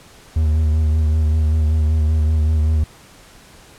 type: tone with vibrato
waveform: triangle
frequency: 77.7 Hz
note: D#2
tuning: 2 cents flat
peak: -11 dBFS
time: 0.36-2.84 s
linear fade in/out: 5 ms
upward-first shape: sine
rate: 5.2 Hz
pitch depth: 35 cents each way
effects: pink hiss -45 dBFS RMS until 3.78 s + low-pass 11000 Hz 12 dB/octave